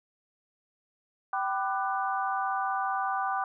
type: tone cluster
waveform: sine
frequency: 774 / 995 / 1190 / 1489 Hz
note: G5 / B5 / D6 / F#6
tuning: -22 / +13 / +22 / +11 cents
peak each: -30 / -35 / -32 / -36 dBFS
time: 1.33-3.44 s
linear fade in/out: 2 ms
effects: none